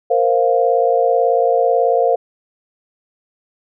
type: chord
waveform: sine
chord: Bb suspended second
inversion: none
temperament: just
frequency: 466.2 / 524.4 / 699.2 Hz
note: Bb4 / C5 / F5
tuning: 0 / +4 / +2 cents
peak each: -16 dBFS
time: 0.1-2.16 s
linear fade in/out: 10 ms
effects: none